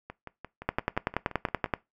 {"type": "two click trains", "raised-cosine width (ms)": 0.5, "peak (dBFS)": [-10, -24], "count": [12, 10], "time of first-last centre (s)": [[0.69, 1.738], [0.1, 1.66]], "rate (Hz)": [10.5, 5.77], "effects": ["noise-tail reverb RT60 0.2 s tail -21 dB re dry"]}